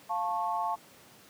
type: chord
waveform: sine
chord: F augmented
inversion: none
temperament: equal with one note detuned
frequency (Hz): 698.5 / 880 / 1095.4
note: F5 / A5 / C#6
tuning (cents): 0 / 0 / -21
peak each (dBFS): -34 / -31 / -34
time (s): 0.09-0.76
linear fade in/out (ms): 20
effects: pink hiss -55 dBFS RMS until 1.29 s + high-pass 150 Hz 12 dB/octave